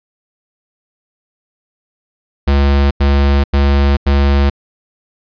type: tone bursts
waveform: square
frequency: 70 Hz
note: C#2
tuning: 18 cents sharp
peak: -9 dBFS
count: 4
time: 2.47-4.5 s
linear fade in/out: 10 ms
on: 440 ms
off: 90 ms
effects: resampled to 11025 Hz